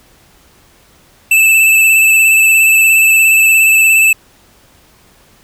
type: tone with vibrato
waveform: square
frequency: 2637 Hz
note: E7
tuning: in tune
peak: -6 dBFS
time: 1.31-4.13 s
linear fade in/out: 5 ms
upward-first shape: square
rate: 17 Hz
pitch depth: 18 cents each way
effects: pink hiss -47 dBFS RMS until 5.43 s